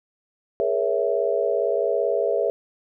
sine chord, A# half-diminished seventh, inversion third, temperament equal with one note detuned, 415.3 / 473.2 / 554.4 / 659.3 Hz, G#4 / A#4 / C#5 / E5, 0 / +26 / 0 / 0 cents, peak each -25 dBFS, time 0.6-2.5 s, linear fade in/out 0 ms, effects none

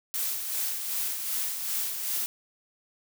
blue noise with tremolo, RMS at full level -29 dBFS, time 0.14-2.26 s, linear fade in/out 0 ms, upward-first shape sine, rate 2.6 Hz, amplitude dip 45%, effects none

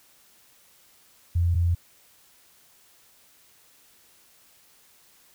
sine tone pair in turn, 86.1 / 86.1 Hz, F2 / F2, -24 / -24 cents, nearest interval unison, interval 0 cents, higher neither, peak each -19 / -19 dBFS, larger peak neither, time 1.35-1.55 / 1.55-1.75 s, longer neither, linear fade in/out 10 ms, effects white hiss -58 dBFS RMS until 5.34 s

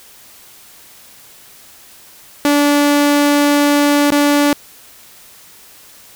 sawtooth tone with dropouts, 289.5 Hz, D4, 25 cents flat, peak -6 dBFS, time 2.45-4.53 s, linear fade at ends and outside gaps 1 ms, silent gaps 4.105-4.12 s, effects white hiss -42 dBFS RMS until 6.15 s

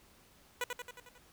10% pulse tone with echo, 491.1 Hz, B4, 10 cents flat, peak -24 dBFS, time 0.61-0.64 s, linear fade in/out 2 ms, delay 90 ms, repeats 6, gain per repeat -4 dB, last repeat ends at 1.18 s, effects pink hiss -63 dBFS RMS until 1.32 s

